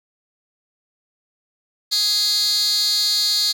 15% pulse tone with high-pass filter, 415.8 Hz, G#4, 2 cents sharp, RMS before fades -19 dBFS, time 1.91-3.53 s, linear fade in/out 20 ms, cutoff 4400 Hz, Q 6.1, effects none

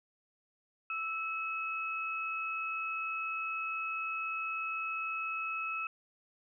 sine tone pair together, 1318.5 / 2574 Hz, E6 / E7, 0 / -42 cents, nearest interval octave, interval 1158 cents, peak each -37 / -36 dBFS, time 0.9-5.87 s, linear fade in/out 2 ms, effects none

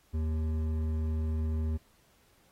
triangle tone with hard clipping, 78.8 Hz, D#2, 23 cents sharp, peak -30 dBFS, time 0.13-1.78 s, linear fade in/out 20 ms, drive 13 dB, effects pink hiss -66 dBFS RMS until 2.51 s + AAC 48 kbps

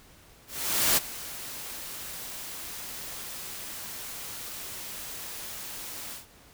white noise with ADSR envelope, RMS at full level -22 dBFS, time 0.47-6.26 s, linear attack 500 ms, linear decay 23 ms, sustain -17 dB, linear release 130 ms, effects pink hiss -55 dBFS RMS until 6.53 s

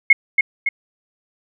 sine tone with echo, 2163 Hz, C#7, 43 cents flat, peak -5 dBFS, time 0.1-0.13 s, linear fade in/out 5 ms, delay 280 ms, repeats 2, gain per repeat -5 dB, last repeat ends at 0.69 s, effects none

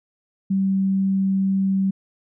sine tone, 193 Hz, G3, 27 cents flat, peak -17 dBFS, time 0.5-1.91 s, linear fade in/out 10 ms, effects none

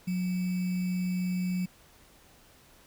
sine tone with sample-and-hold, 181.6 Hz, F#3, 32 cents flat, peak -27 dBFS, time 0.07-1.66 s, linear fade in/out 10 ms, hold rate 2450 Hz, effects pink hiss -58 dBFS RMS until 2.86 s

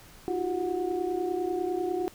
sine tone cluster, 316.5 / 353.2 / 383.2 / 732 Hz, D#4 / F4 / G4 / F#5, +30 / +20 / -39 / -19 cents, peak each -37 / -29 / -33 / -35 dBFS, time 0.28-2.08 s, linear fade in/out 0 ms, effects pink hiss -52 dBFS RMS until 2.14 s

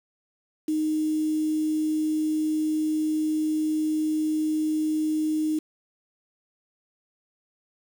sine tone with quantisation, 309.6 Hz, D#4, 9 cents flat, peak -22 dBFS, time 0.68-5.59 s, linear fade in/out 5 ms, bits 7, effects none

